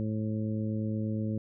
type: harmonic tone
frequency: 108.4 Hz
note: A2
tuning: 25 cents flat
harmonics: 1 / 2 / 3 / 4 / 5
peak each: -32 / -32 / -39 / -45 / -43 dBFS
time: 0-1.38 s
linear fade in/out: 0 ms
effects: none